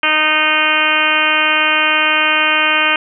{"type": "harmonic tone", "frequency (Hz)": 308.8, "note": "D#4", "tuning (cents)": -13, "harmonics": [1, 2, 3, 4, 5, 6, 7, 8, 9, 10], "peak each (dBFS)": [-27, -24, -23, -19, -18, -23, -20, -17, -19, -21], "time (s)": [0.03, 2.96], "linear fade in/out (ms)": 2, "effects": []}